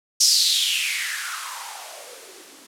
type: noise with band-pass filter sweep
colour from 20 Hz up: violet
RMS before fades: -24 dBFS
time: 0.2-2.67 s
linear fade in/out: 10 ms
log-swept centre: 5600 to 250 Hz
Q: 5.4
effects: low-pass 11000 Hz 12 dB/octave